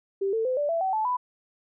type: tone with pitch steps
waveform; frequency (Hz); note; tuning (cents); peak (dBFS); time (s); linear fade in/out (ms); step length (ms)
sine; 392 / 447.7 / 511.3 / 584 / 666.9 / 761.7 / 869.9 / 993.5; G4 / A4 / C5 / D5 / E5 / G5 / A5 / B5; 0 / +30 / -40 / -10 / +20 / -50 / -20 / +10; -23; 0.21-1.17; 10; 120
effects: none